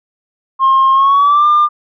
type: tone with pitch glide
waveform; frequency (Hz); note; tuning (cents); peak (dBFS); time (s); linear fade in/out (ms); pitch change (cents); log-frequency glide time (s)
sine; 1068 to 1198.8; C6 to D6; +35 to +35; -5; 0.59-1.69; 50; +200; 0.93-1.47
effects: tanh soft clip ceiling -4 dBFS